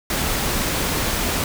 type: noise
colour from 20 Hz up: pink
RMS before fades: -22 dBFS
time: 0.1-1.44 s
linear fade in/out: 2 ms
effects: none